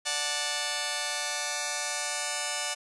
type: chord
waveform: 5% pulse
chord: D major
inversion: none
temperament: just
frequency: 587.3 / 734.2 / 881 Hz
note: D5 / F#5 / A5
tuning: 0 / -14 / +2 cents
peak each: -22 dBFS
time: 0.05-2.75 s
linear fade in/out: 20 ms
effects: resampled to 24000 Hz